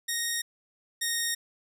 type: tone pair in turn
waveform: 10% pulse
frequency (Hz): 1864.7 / 1858.1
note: A#6 / A#6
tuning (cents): 0 / -6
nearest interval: unison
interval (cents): 6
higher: first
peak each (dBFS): -19 / -18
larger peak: second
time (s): 0.08-0.42 / 1.01-1.35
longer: neither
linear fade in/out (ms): 10
effects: none